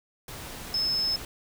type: tone in noise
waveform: sine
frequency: 5210 Hz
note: E8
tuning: 21 cents flat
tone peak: -24 dBFS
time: 0.74-1.16 s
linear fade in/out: 2 ms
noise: pink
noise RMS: -40 dBFS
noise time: 0.28-1.25 s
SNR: +13 dB
effects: none